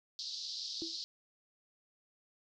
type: band-pass noise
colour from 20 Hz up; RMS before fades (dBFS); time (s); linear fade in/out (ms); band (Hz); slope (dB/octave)
white; -42; 0.19-1.04; 0; 3900 to 5100; 48
type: tone with exponential decay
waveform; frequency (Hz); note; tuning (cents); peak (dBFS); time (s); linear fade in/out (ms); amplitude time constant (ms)
sine; 329.6; E4; 0; -35; 0.82-0.98; 0; 34
effects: none